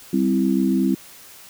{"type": "chord", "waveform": "sine", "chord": "C major", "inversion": "second", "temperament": "equal", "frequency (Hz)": [196, 261.6, 329.6], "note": ["G3", "C4", "E4"], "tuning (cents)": [0, 0, 0], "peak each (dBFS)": [-20, -20, -22], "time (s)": [0.13, 0.95], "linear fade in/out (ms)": 5, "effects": ["white hiss -44 dBFS RMS until 1.49 s"]}